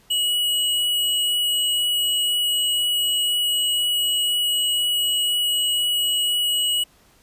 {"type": "tone with sample-and-hold", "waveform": "sine", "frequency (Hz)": 2924, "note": "F#7", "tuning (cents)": -21, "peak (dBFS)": -18, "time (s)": [0.1, 6.84], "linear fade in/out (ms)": 10, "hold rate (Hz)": 11025, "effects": ["pink hiss -56 dBFS RMS until 7.22 s", "resampled to 32000 Hz"]}